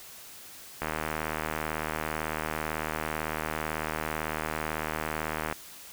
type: click train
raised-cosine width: 0.5 ms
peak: -15 dBFS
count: 368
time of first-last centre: 0.82-5.525 s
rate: 78 Hz
effects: white hiss -47 dBFS RMS until 5.92 s